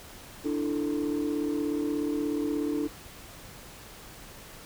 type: chord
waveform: sine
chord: D suspended second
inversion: none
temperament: just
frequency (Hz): 293.7 / 330.4 / 440.5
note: D4 / E4 / A4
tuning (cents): 0 / +4 / +2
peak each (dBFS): -27 / -31 / -32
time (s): 0.44-2.88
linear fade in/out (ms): 20
effects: tanh soft clip ceiling -22 dBFS + pink hiss -47 dBFS RMS until 4.65 s